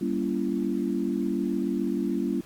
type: chord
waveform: sine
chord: G diminished seventh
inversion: none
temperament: just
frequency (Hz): 196 / 235.2 / 282.2 / 338.7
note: G3 / Bb3 / Db4 / Fb4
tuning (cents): 0 / +16 / +31 / +47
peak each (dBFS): -30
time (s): 0.01-2.41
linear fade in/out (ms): 5
effects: pink hiss -53 dBFS RMS until 2.45 s + AAC 64 kbps